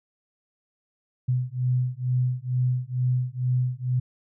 sine beating tone pair, 124.9 / 127.1 Hz, B2 / C3, +20 / -50 cents, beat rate 2.2 Hz, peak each -25 dBFS, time 1.28-4 s, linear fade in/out 10 ms, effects none

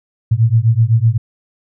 sine beating tone pair, 110 / 117.9 Hz, A2 / A#2, 0 / +20 cents, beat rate 7.9 Hz, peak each -12 dBFS, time 0.31-1.18 s, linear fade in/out 10 ms, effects none

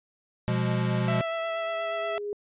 square chord, F diminished, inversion second, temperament equal with one note detuned, 123.47 / 174.61 / 204.4 Hz, Cb3 / F3 / Ab3, 0 / 0 / -27 cents, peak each -27 / -31 / -31 dBFS, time 0.48-1.21 s, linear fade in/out 0 ms
sawtooth tone with vibrato, 660 Hz, E5, 2 cents sharp, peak -24 dBFS, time 1.08-2.18 s, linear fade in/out 0 ms, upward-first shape sine, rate 8.4 Hz, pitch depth 12 cents each way
sine tone with exponential growth, 411.7 Hz, G#4, 15 cents flat, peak -28 dBFS, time 1.08-2.33 s, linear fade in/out 1 ms, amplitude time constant 270 ms
effects resampled to 8000 Hz

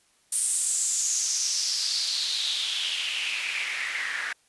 white noise with band-pass filter sweep, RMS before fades -28 dBFS, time 0.32-4.33 s, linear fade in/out 5 ms, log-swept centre 9300 to 1700 Hz, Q 4.8, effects white hiss -64 dBFS RMS until 4.48 s + resampled to 24000 Hz

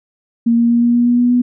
sine tone with pitch steps, 232.9 / 234.7 / 236.4 / 238.2 / 240 / 241.8 / 243.6 / 245.5 Hz, A#3 / A#3 / A#3 / A#3 / B3 / B3 / B3 / B3, -1 / +12 / +24 / +38 / -49 / -36 / -24 / -10 cents, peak -9 dBFS, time 0.46-1.42 s, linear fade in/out 10 ms, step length 120 ms, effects none

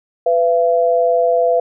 sine tone pair together, 499.8 / 678 Hz, B4 / E5, +21 / +49 cents, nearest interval perfect fourth, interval 528 cents, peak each -14 dBFS, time 0.26-1.6 s, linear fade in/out 5 ms, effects none

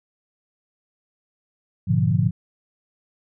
sine chord, G# diminished seventh, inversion none, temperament equal with one note detuned, 103.83 / 121.91 / 146.83 / 174.61 Hz, G#2 / B2 / D3 / F3, 0 / -22 / 0 / 0 cents, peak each -22 dBFS, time 1.87-2.31 s, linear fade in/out 20 ms, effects none

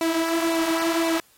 sawtooth tone with flanger, 329.6 Hz, E4, in tune, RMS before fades -23 dBFS, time 0.01-1.2 s, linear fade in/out 2 ms, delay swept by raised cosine 0.6 to 5.8 ms, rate 1.9 Hz, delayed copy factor -0.5, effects white hiss -58 dBFS RMS until 1.37 s + AAC 48 kbps

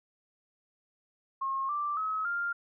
sine tone with pitch steps, 1078 / 1175.6 / 1282 / 1398 Hz, C#6 / D6 / E6 / F6, -49 / +1 / -49 / +1 cents, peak -29 dBFS, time 1.41-2.53 s, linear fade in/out 10 ms, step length 280 ms, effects none

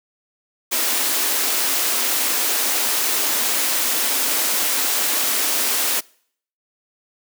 white high-pass noise, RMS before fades -20 dBFS, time 0.71-6.01 s, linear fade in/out 20 ms, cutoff 230 Hz, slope 96 dB/octave, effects noise-tail reverb RT60 0.6 s tail -25 dB re dry

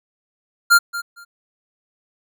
square tone with echo, 1396.9 Hz, F6, in tune, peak -9 dBFS, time 0.7-0.79 s, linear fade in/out 20 ms, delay 230 ms, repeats 2, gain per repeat -15 dB, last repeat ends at 1.25 s, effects none

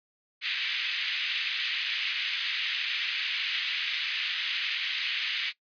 white band-pass noise, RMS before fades -31 dBFS, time 0.41-5.53 s, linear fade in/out 50 ms, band 2000 to 3500 Hz, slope 24 dB/octave, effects noise-tail reverb RT60 0.1 s tail -19 dB re dry + resampled to 11025 Hz

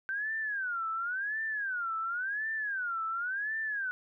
sine tone with vibrato, 1532 Hz, G6, 40 cents flat, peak -31 dBFS, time 0.09-3.91 s, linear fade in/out 0 ms, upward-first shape sine, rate 0.93 Hz, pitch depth 260 cents each way, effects none

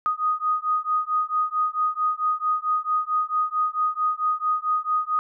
sine beating tone pair, 1242 / 1246.5 Hz, D#6 / D#6, -3 / +3 cents, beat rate 4.5 Hz, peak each -24 / -24 dBFS, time 0.06-5.19 s, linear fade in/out 0 ms, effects none

